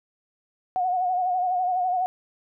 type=tone with vibrato; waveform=sine; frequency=730 Hz; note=F#5; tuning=24 cents flat; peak=-21 dBFS; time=0.76-2.06 s; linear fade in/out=0 ms; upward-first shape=sine; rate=12 Hz; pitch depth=50 cents each way; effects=none